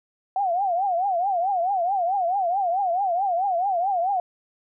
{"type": "tone with vibrato", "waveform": "sine", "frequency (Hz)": 740, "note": "F#5", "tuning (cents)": 0, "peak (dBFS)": -20, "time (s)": [0.36, 4.2], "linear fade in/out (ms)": 2, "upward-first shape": "triangle", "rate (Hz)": 4.6, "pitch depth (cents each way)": 190, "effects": []}